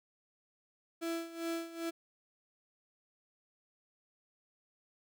35% pulse tone with tremolo, 332.7 Hz, E4, 16 cents sharp, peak -32 dBFS, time 1.01-1.91 s, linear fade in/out 20 ms, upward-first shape sine, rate 2.5 Hz, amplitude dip 80%, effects none

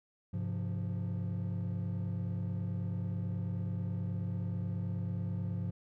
triangle chord, F minor, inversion first, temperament equal with one note detuned, 101.51 / 130.81 / 174.61 Hz, Ab2 / C3 / F3, -39 / 0 / 0 cents, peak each -33 / -38 / -35 dBFS, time 0.33-5.71 s, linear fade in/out 10 ms, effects tanh soft clip ceiling -26 dBFS

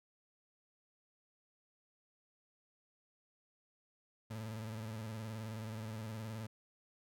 30% pulse tone with vibrato, 110 Hz, A2, in tune, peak -39 dBFS, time 4.3-6.47 s, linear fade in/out 10 ms, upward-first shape square, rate 19 Hz, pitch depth 52 cents each way, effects none

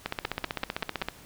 two click trains, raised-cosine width 0.3 ms, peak -13 / -14 dBFS, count 17 / 5, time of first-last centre 0.06-1.086 / 0.25-1.016 s, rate 15.6 / 5.22 Hz, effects pink hiss -51 dBFS RMS until 1.25 s

